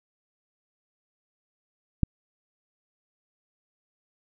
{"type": "click", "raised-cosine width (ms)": 5, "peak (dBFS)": -8, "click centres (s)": 2.033, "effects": []}